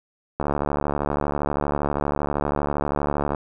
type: click train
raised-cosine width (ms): 1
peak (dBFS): -9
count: 215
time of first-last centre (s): 0.4-3.348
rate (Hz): 72.6
effects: none